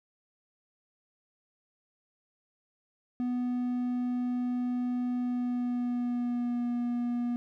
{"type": "tone with pitch glide", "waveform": "triangle", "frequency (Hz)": [246.9, 241], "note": ["B3", "B3"], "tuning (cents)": [0, -42], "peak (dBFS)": -26, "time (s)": [3.2, 7.36], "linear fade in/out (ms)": 0, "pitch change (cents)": -42, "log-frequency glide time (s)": [5.17, 6.66], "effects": []}